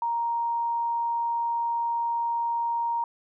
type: tone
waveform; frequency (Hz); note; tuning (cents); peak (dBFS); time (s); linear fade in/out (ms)
sine; 935; A#5; +5; -24; 0.02-3.04; 2
effects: none